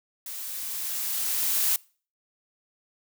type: noise with level ramp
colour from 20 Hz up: blue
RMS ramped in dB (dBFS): -37 to -23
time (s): 0.26-1.76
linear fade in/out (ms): 2
effects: noise-tail reverb RT60 0.4 s tail -24 dB re dry